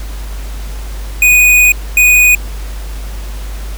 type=tone bursts at uneven times; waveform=square; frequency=2478 Hz; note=D#7; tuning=8 cents flat; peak=-5 dBFS; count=2; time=1.22-1.72 / 1.97-2.35 s; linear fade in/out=2 ms; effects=added 50 Hz sine -20 dBFS peak until 3.77 s + pink hiss -33 dBFS RMS until 3.77 s